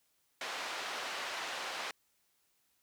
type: band-pass noise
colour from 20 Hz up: pink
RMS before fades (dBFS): -40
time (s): 0.41-1.91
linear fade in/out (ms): 2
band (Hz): 740 to 4500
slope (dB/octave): 12
effects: white hiss -75 dBFS RMS until 2.82 s